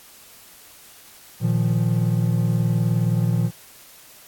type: chord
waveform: triangle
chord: Bb suspended fourth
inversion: none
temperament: equal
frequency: 116.54 / 155.56 / 174.61 Hz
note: Bb2 / Eb3 / F3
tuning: 0 / 0 / 0 cents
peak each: -18 / -22 / -21 dBFS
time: 1.4-3.51 s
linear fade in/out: 50 ms
effects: white hiss -47 dBFS RMS until 4.27 s + AAC 64 kbps